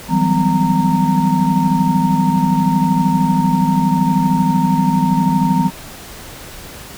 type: tone cluster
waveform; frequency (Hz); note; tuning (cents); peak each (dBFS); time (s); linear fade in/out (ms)
sine; 163.1 / 183.9 / 196.6 / 252.8 / 924; E3 / F#3 / G3 / B3 / A#5; -18 / -10 / +5 / +41 / -16; -18; 0.08-5.71; 50
effects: pink hiss -34 dBFS RMS until 6.97 s